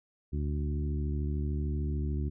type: harmonic tone with a mistuned harmonic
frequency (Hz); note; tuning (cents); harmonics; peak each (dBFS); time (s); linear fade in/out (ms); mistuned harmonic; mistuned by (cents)
73.42; D2; 0; 1 / 2 / 3 / 4 / 5; -30 / -36 / -40 / -42 / -44; 0.32-2.3; 20; 1; +23
effects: none